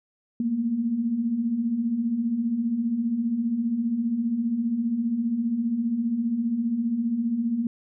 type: beating tone pair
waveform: sine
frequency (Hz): 220 / 235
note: A3 / A#3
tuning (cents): 0 / +14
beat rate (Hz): 15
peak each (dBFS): -31 / -23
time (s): 0.4-7.67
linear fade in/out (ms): 2
effects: none